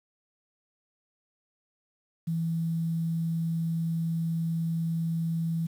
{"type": "tone with quantisation", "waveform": "sine", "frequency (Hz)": 164.81, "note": "E3", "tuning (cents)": 0, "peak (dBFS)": -26, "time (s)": [2.27, 5.67], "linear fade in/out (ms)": 10, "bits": 9, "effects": []}